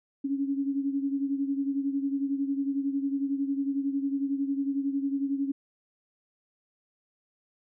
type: beating tone pair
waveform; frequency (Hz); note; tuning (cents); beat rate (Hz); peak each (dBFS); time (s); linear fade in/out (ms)
sine; 275.2 / 286.2; C#4 / D4; -12 / -45; 11; -27 / -33; 0.24-5.52; 10
effects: none